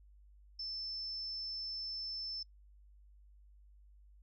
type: tone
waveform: sine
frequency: 5290 Hz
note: E8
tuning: 5 cents sharp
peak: -39 dBFS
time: 0.59-2.43 s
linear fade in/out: 5 ms
effects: noise-tail reverb RT60 0.1 s tail -24 dB re dry + added 50 Hz sine -58 dBFS peak until 4.22 s